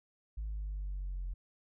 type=exponential sweep; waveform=sine; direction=down; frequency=54 to 43.65 Hz; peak=-34 dBFS; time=0.37-1.34 s; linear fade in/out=10 ms; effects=tanh soft clip ceiling -33 dBFS